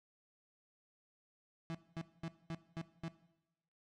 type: tone bursts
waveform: 35% pulse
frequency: 164.81 Hz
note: E3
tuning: in tune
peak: -38 dBFS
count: 6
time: 1.7-3.082 s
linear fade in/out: 0 ms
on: 47 ms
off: 220 ms
effects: noise-tail reverb RT60 0.9 s tail -17 dB re dry + low-pass 5000 Hz 12 dB/octave

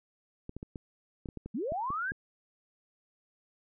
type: clicks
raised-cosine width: 3 ms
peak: -27 dBFS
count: 11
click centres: 0.494 / 0.566 / 0.629 / 0.758 / 1.258 / 1.288 / 1.373 / 1.46 / 1.721 / 1.904 / 2.119 s
type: linear sweep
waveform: sine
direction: up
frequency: 181.1 to 1664 Hz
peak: -31 dBFS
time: 1.54-2.12 s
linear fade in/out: 10 ms
effects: none

